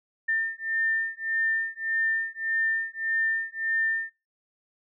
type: beating tone pair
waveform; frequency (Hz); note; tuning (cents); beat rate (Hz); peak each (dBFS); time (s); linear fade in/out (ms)
sine; 1800 / 1801.7; A6 / A6; +39 / +41; 1.7; -28; 0.28-4.1; 10
effects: noise-tail reverb RT60 0.3 s tail -26 dB re dry